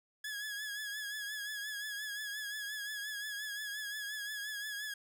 sawtooth tone with vibrato, 1683 Hz, G#6, 23 cents sharp, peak -35 dBFS, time 0.24-4.94 s, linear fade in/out 5 ms, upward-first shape triangle, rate 5.7 Hz, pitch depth 63 cents each way, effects none

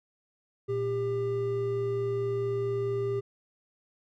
triangle tone pair together, 118.03 / 398.6 Hz, A#2 / G4, +22 / +29 cents, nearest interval octave + major sixth, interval 2107 cents, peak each -32 / -26 dBFS, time 0.68-3.21 s, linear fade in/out 20 ms, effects none

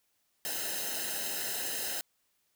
white noise with comb filter, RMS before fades -35 dBFS, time 0.45-2.01 s, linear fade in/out 0 ms, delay 0.87 ms, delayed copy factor -0.85, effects white hiss -75 dBFS RMS until 2.55 s

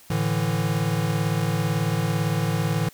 square chord, A suspended fourth, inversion none, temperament equal, 110 / 146.83 / 164.81 Hz, A2 / D3 / E3, 0 / 0 / 0 cents, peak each -27 / -27 / -26 dBFS, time 0.1-2.89 s, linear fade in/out 5 ms, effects white hiss -51 dBFS RMS until 2.93 s

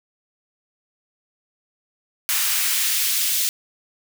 white noise with high-pass filter sweep, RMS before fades -21 dBFS, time 2.29-3.49 s, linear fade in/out 0 ms, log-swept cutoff 1400 to 3200 Hz, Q 0.93, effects none

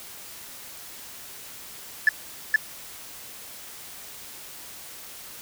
sine tone with echo, 1733 Hz, A6, 27 cents flat, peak -11 dBFS, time 2.07-2.09 s, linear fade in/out 2 ms, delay 470 ms, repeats 1, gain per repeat -2 dB, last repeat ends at 2.56 s, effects tanh soft clip ceiling -11 dBFS + white hiss -42 dBFS RMS until 5.41 s

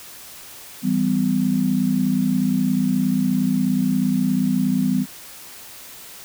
sine chord, E minor, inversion none, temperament equal with one note detuned, 164.81 / 196 / 252.9 Hz, E3 / G3 / B3, 0 / 0 / +41 cents, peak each -25 / -20 / -20 dBFS, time 0.82-5.06 s, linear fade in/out 50 ms, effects white hiss -40 dBFS RMS until 6.24 s

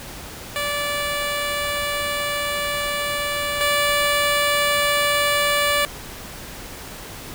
10% pulse tone pair in turn, 581 / 581 Hz, D5 / D5, -19 / -19 cents, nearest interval unison, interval 0 cents, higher neither, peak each -14 / -9 dBFS, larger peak second, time 0.56-3.61 / 3.61-5.85 s, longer first, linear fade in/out 0 ms, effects pink hiss -36 dBFS RMS until 7.34 s

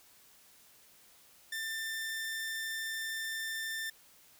sawtooth tone, 1787 Hz, A6, 26 cents sharp, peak -32 dBFS, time 1.52-3.9 s, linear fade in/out 5 ms, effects white hiss -61 dBFS RMS until 4.39 s

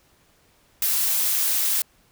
blue noise, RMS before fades -22 dBFS, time 0.82-1.82 s, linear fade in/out 2 ms, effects pink hiss -60 dBFS RMS until 2.11 s

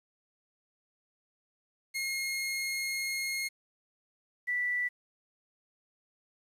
sawtooth / sine tone pair in turn, 2149 / 1967.1 Hz, C7 / B6, +46 / -7 cents, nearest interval major second, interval 153 cents, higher first, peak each -28 dBFS, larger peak neither, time 1.94-3.49 / 4.47-4.89 s, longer first, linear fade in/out 20 ms, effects resampled to 32000 Hz + 10-bit

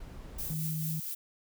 brown noise, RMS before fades -44 dBFS, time 0-0.54 s, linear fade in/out 5 ms
violet noise with tremolo, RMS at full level -37 dBFS, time 0.38-1.15 s, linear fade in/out 10 ms, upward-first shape sine, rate 4.5 Hz, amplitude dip 35%
sine tone, 158 Hz, D#3, 27 cents sharp, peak -32 dBFS, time 0.5-1 s, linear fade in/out 5 ms
effects none

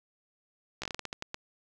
slowing click train, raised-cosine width 0.2 ms, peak -18 dBFS, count 11, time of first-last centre 0.82-1.344 s, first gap 15 ms, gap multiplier 1.26, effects none

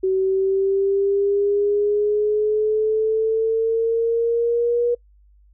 sine exponential sweep, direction up, 377.3 to 480.8 Hz, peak -16 dBFS, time 0.03-4.95 s, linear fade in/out 10 ms, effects noise-tail reverb RT60 0.1 s tail -24 dB re dry + added 50 Hz sine -50 dBFS peak until 5.53 s

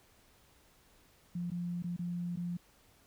sine tone with dropouts, 174.61 Hz, F3, in tune, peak -34 dBFS, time 1.35-2.57 s, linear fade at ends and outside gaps 5 ms, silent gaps 1.503-1.516 / 1.824-1.841 / 1.965-1.991 / 2.36-2.371 s, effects pink hiss -65 dBFS RMS until 3.06 s

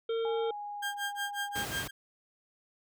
harmonic tone, 455.5 Hz, A#4, 40 cents flat, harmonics 1 / 3 / 5 / 7 / 8, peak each -29 / -44 / -54 / -46 / -51 dBFS, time 0.09-0.51 s, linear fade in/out 5 ms
sine tone with pitch glide, 830.6 to 816.8 Hz, G#5 to G#5, 0 to -29 cents, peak -37 dBFS, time 0.25-1.65 s, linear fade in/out 0 ms, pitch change -29 cents, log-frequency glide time 0.39-1.03 s
30% pulse tone with tremolo, 1602 Hz, G6, 37 cents sharp, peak -29 dBFS, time 0.82-1.91 s, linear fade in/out 10 ms, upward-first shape sine, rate 5.5 Hz, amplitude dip 100%
pink noise, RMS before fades -38 dBFS, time 1.55-1.88 s, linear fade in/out 10 ms
effects high-pass 60 Hz 12 dB/octave

